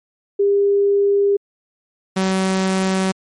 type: tone pair in turn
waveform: sine / sawtooth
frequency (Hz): 401.7 / 189.58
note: G4 / F#3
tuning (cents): +42 / +42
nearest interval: octave + minor second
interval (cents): 1300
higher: first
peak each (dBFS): -12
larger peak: neither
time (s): 0.39-1.37 / 2.16-3.12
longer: first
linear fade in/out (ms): 10
effects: MP3 48 kbps